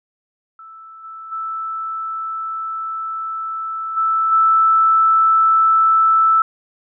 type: tone with level steps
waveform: sine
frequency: 1318.5 Hz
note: E6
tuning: in tune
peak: -36 / -31 / -22 / -14 / -10 dBFS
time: 0.59-6.42 s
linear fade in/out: 2 ms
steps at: 1.03 / 1.31 / 3.96 / 4.31 s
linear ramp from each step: 20 ms
effects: none